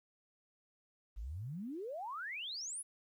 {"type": "exponential sweep", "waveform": "sine", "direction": "up", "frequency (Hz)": [46.25, 11000], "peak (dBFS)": -40, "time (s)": [1.16, 2.83], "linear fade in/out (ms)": 20, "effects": ["12-bit"]}